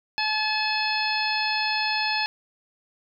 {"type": "harmonic tone", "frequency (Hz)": 860, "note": "A5", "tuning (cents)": -40, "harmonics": [1, 2, 3, 4, 5, 6], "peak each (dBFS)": [-28, -30, -28, -35, -29, -32], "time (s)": [0.18, 2.26], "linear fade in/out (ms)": 0, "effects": []}